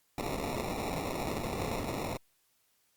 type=noise with sample-and-hold; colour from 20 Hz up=white; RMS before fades=-35 dBFS; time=0.18-2.17 s; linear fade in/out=2 ms; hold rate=1575 Hz; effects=white hiss -72 dBFS RMS until 2.96 s + Opus 48 kbps